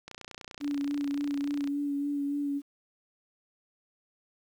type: click train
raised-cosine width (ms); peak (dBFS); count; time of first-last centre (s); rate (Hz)
0.2; -25; 49; 0.08-1.675; 30.1
type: tone with vibrato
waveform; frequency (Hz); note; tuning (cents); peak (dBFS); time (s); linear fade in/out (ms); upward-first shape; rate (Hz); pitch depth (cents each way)
sine; 285.2; C#4; +49; -28; 0.6-2.62; 50; sine; 3.5; 20
effects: 10-bit